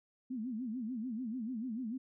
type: tone with vibrato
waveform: sine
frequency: 236.7 Hz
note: A#3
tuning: 27 cents sharp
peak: -36 dBFS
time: 0.3-1.98 s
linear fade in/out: 10 ms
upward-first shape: sine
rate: 6.8 Hz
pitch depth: 190 cents each way
effects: none